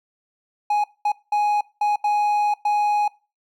triangle tone bursts at uneven times, 832 Hz, G#5, 3 cents sharp, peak -15 dBFS, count 6, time 0.7-0.84 / 1.05-1.12 / 1.32-1.61 / 1.81-1.96 / 2.04-2.54 / 2.65-3.08 s, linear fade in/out 5 ms, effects noise-tail reverb RT60 0.3 s tail -21 dB re dry

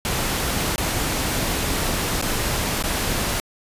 pink noise with dropouts, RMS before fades -23 dBFS, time 0.05-3.4 s, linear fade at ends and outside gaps 1 ms, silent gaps 0.76-0.78 / 2.215-2.224 / 2.826-2.838 s, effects resampled to 32000 Hz

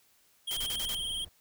square tone with vibrato, 3193 Hz, G7, 31 cents sharp, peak -33 dBFS, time 0.47-1.25 s, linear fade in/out 10 ms, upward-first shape square, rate 20 Hz, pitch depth 39 cents each way
white noise bursts, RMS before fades -38 dBFS, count 5, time 0.51-0.948 s, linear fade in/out 0 ms, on 58 ms, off 37 ms
brown noise, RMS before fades -47 dBFS, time 0.56-1.29 s, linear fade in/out 10 ms
effects white hiss -66 dBFS RMS until 1.4 s

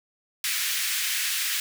pink high-pass noise, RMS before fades -27 dBFS, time 0.44-1.6 s, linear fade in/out 2 ms, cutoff 1800 Hz, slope 24 dB/octave, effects none

